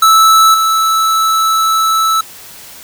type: tone with level steps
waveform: square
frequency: 1312 Hz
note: E6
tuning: 9 cents flat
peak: -5 / -10 dBFS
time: 0.02-2.21 s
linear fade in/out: 5 ms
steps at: 0.54 s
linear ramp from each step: 2 ms
effects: white hiss -34 dBFS RMS until 2.83 s